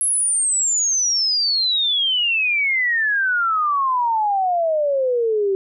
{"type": "exponential sweep", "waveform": "sine", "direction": "down", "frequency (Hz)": [11030, 381.7], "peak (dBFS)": -16, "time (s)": [0.01, 5.55], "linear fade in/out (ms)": 0, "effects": []}